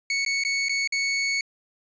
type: tone with dropouts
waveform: sawtooth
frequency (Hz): 2217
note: C#7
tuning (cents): 0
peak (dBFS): -19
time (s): 0.1-1.41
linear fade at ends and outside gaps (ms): 2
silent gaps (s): 0.25-0.262 / 0.437-0.449 / 0.685-0.694 / 0.875-0.923
effects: resampled to 16000 Hz